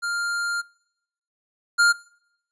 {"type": "tone pair in turn", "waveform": "square", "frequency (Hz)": [1400, 1405.1], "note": ["F6", "F6"], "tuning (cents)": [4, 10], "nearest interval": "unison", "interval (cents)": 6, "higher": "second", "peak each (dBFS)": [-25, -15], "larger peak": "second", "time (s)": [[0.02, 0.62], [1.78, 1.93]], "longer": "first", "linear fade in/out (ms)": 20, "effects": ["noise-tail reverb RT60 0.8 s tail -24 dB re dry", "resampled to 22050 Hz"]}